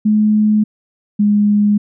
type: tone pair in turn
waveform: sine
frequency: 212.8 / 207 Hz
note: G#3 / G#3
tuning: +42 / -5 cents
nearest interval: unison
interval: 47 cents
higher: first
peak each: -9 dBFS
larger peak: neither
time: 0.05-0.64 / 1.19-1.78 s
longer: neither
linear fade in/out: 10 ms
effects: none